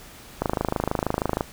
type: click train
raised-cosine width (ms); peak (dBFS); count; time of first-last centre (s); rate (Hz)
1; -8; 27; 0.42-1.409; 26.3
effects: pink hiss -45 dBFS RMS until 1.52 s